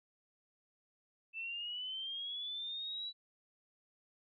sine linear sweep, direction up, 2637 to 3946 Hz, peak -39 dBFS, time 1.33-3.13 s, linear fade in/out 50 ms, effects none

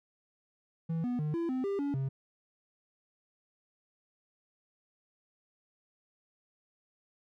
triangle tone with pitch steps, 164 / 245.5 / 151.6 / 336.7 / 257.8 / 397.6 / 283.8 / 134.7 Hz, E3 / B3 / D#3 / E4 / C4 / G4 / C#4 / C#3, -9 / -10 / -45 / +37 / -26 / +25 / +41 / -49 cents, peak -28 dBFS, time 0.89-2.09 s, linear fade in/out 10 ms, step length 150 ms, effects none

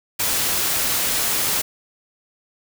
white noise, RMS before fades -21 dBFS, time 0.19-1.62 s, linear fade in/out 10 ms, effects none

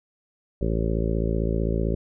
harmonic tone, 55.6 Hz, A1, 19 cents sharp, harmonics 1 / 2 / 3 / 4 / 5 / 6 / 7 / 8 / 9 / 10, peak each -25 / -30 / -29 / -32 / -36 / -34 / -31 / -35 / -37 / -36 dBFS, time 0.61-1.95 s, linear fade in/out 5 ms, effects none

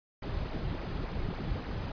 brown noise with flanger, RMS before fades -35 dBFS, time 0.22-1.92 s, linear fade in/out 5 ms, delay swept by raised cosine 0.25 to 4.45 ms, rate 3.5 Hz, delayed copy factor -0.55, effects resampled to 11025 Hz

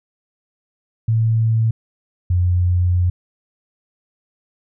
sine tone pair in turn, 112.4 / 89.21 Hz, A2 / F2, +37 / +37 cents, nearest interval major third, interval 400 cents, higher first, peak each -13 dBFS, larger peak neither, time 1.08-1.71 / 2.3-3.1 s, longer second, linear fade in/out 5 ms, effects none

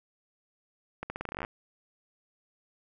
accelerating click train, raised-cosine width 0.5 ms, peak -20 dBFS, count 15, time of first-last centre 1.03-1.449 s, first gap 70 ms, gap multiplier 0.85, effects none

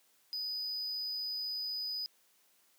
triangle tone, 4978 Hz, D#8, in tune, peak -34 dBFS, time 0.33-2.06 s, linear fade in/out 0 ms, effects white hiss -69 dBFS RMS until 2.78 s + high-pass 200 Hz 12 dB/octave

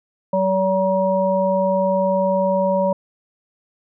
harmonic tone, 190 Hz, F#3, 46 cents sharp, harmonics 1 / 3 / 5, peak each -22 / -17 / -23 dBFS, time 0.33-2.93 s, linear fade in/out 5 ms, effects none

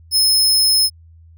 sawtooth tone, 5180 Hz, E8, 31 cents flat, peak -9 dBFS, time 0.11-0.9 s, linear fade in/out 50 ms, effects added 82 Hz sine -42 dBFS peak until 1.37 s

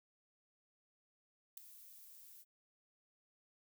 violet noise with ADSR envelope, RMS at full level -42 dBFS, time 1.57-2.45 s, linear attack 6 ms, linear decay 3 ms, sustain -16 dB, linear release 41 ms, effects none

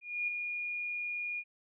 sine tone with ADSR envelope, 2433 Hz, D#7, 39 cents flat, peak -29 dBFS, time 0.01-1.44 s, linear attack 270 ms, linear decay 4 ms, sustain -5 dB, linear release 54 ms, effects none

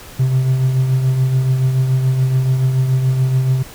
triangle tone with tremolo, 130.4 Hz, C3, 5 cents flat, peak -7 dBFS, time 0.19-3.63 s, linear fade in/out 10 ms, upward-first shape triangle, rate 7 Hz, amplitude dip 55%, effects tanh soft clip ceiling -5 dBFS + pink hiss -37 dBFS RMS until 3.74 s

